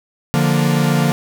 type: chord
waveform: 45% pulse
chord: Bb major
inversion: first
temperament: equal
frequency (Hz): 146.83 / 174.61 / 233.1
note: D3 / F3 / Bb3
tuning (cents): 0 / 0 / 0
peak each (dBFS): -16 / -18 / -19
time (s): 0.34-1.12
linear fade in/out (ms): 0
effects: none

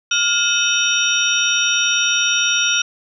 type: tone cluster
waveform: sine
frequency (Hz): 1413 / 2592 / 3021 / 3691 / 5710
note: F6 / E7 / F#7 / A#7 / F8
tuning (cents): +20 / -30 / +35 / -18 / +37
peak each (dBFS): -21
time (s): 0.11-2.82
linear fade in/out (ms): 5
effects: none

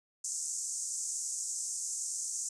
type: band-pass noise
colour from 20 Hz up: pink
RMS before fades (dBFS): -37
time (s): 0.24-2.49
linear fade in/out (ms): 5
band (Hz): 6300 to 8500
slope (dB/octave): 48
effects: none

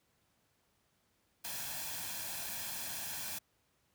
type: noise with comb filter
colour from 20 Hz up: white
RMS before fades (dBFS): -41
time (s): 1.44-3.39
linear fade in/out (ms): 10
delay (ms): 1.2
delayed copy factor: +0.6
effects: pink hiss -75 dBFS RMS until 3.94 s + high-pass 60 Hz 12 dB/octave

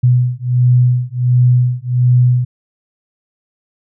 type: beating tone pair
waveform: sine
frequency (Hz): 123.47 / 124.87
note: B2 / B2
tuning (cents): 0 / +20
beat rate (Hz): 1.4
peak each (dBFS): -12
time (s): 0.03-2.45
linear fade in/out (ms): 10
effects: none

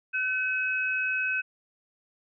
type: tone pair together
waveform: sine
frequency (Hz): 1519 / 2557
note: F#6 / D#7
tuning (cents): +45 / +47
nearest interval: major sixth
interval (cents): 902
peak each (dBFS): -28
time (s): 0.13-1.42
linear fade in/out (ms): 20
effects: none

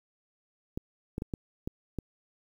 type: clicks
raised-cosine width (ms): 3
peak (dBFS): -20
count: 6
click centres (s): 0.775 / 1.181 / 1.221 / 1.338 / 1.675 / 1.987
effects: 9-bit

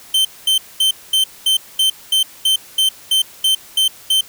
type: tone bursts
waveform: 45% pulse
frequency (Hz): 3100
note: G7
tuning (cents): -20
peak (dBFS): -11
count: 13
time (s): 0.14-4.21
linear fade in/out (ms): 5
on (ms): 110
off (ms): 220
effects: white hiss -41 dBFS RMS until 4.28 s

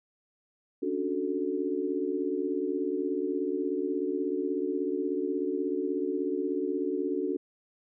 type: chord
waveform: sine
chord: D major seventh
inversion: third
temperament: equal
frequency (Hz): 277.2 / 293.7 / 370 / 440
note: C#4 / D4 / F#4 / A4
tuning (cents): 0 / 0 / 0 / 0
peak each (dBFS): -35 / -33 / -31 / -34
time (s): 0.82-7.37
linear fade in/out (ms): 10
effects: none

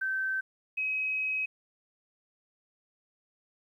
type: tone pair in turn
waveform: sine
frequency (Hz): 1546 / 2542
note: G6 / D#7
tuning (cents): -24 / +36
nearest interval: major sixth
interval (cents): 860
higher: second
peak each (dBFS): -28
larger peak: neither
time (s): 0.01-0.41 / 0.77-1.46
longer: second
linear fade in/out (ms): 10
effects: 11-bit

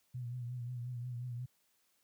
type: tone with vibrato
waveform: sine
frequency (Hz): 122.5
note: B2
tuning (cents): -14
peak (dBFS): -38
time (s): 0.14-1.46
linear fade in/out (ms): 10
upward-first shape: triangle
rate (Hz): 5.6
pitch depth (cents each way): 64
effects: white hiss -75 dBFS RMS until 2.03 s + high-pass 60 Hz 12 dB/octave

